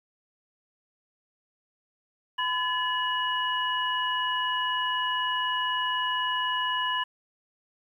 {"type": "tone cluster", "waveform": "sine", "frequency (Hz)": [1006, 1718, 2914], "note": ["B5", "A6", "F#7"], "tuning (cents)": [32, -42, -27], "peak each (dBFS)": [-28, -31, -30], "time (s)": [2.38, 7.04], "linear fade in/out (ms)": 10, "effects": ["10-bit"]}